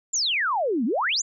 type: exponential two-way sweep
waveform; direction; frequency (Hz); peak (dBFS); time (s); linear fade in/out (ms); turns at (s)
sine; down then up; 7459 to 207.7 to 7459; -21; 0.13-1.22; 10; 0.85
effects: none